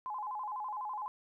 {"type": "tone with vibrato", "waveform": "sine", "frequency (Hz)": 930, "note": "A#5", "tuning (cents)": -4, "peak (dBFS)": -36, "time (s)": [0.06, 1.08], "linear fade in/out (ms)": 0, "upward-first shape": "square", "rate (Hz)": 12, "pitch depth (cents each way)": 170, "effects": ["13-bit"]}